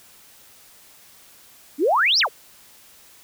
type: exponential two-way sweep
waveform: sine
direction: up then down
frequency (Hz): 258.2 to 5720 to 371.3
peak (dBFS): -15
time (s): 1.78-2.29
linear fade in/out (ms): 50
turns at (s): 2.19
effects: white hiss -50 dBFS RMS until 3.23 s